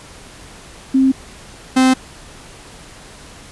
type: tone pair in turn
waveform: sine / 45% pulse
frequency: 265.1 / 259.6 Hz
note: C4 / C4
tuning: +23 / -13 cents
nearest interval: unison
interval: 36 cents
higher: first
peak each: -9 dBFS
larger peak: neither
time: 0.94-1.12 / 1.76-1.94 s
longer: neither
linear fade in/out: 10 ms
effects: pink hiss -39 dBFS RMS until 3.51 s + resampled to 24000 Hz